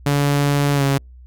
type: tone with pitch glide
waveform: sawtooth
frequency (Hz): 143 to 138.45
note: D3 to C#3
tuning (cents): -46 to -2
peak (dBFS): -11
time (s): 0.06-0.98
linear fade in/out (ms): 5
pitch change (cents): -56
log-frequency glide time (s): 0.74-0.83
effects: added 62 Hz sine -39 dBFS peak until 1.26 s + Opus 48 kbps